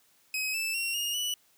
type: tone with pitch steps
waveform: sawtooth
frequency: 2538 / 2637 / 2739 / 2846 / 2956 Hz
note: D#7 / E7 / F7 / F7 / F#7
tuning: +34 / 0 / -34 / +32 / -2 cents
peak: -26 dBFS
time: 0.34-1.34 s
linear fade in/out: 2 ms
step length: 200 ms
effects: white hiss -65 dBFS RMS until 1.57 s + high-pass 80 Hz 12 dB/octave